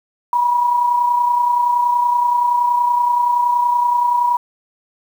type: tone pair together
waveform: sine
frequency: 966 / 996.6 Hz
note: B5 / B5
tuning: -39 / +15 cents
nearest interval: minor second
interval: 54 cents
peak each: -13 / -23 dBFS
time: 0.33-4.37 s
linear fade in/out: 2 ms
effects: 7-bit